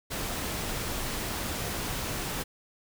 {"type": "noise", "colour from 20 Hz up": "pink", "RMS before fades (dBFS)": -33, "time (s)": [0.1, 2.44], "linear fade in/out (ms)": 20, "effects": []}